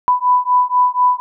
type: beating tone pair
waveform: sine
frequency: 992 / 996.1 Hz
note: B5 / B5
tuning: +7 / +15 cents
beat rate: 4.1 Hz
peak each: -14 dBFS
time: 0.08-1.2 s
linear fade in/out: 0 ms
effects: none